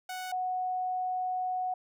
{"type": "tone pair in turn", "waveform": ["sawtooth", "sine"], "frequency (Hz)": [740, 737.3], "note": ["F#5", "F#5"], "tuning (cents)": [0, -6], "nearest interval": "unison", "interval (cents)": 6, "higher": "first", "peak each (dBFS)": [-32, -29], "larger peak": "second", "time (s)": [[0.09, 0.32], [0.32, 1.74]], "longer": "second", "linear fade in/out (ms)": 5, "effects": []}